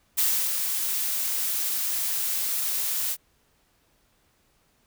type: noise with ADSR envelope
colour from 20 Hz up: blue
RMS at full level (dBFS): -22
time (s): 0.17-3.17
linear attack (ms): 18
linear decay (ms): 310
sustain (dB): -5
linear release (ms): 55
effects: pink hiss -66 dBFS RMS until 4.86 s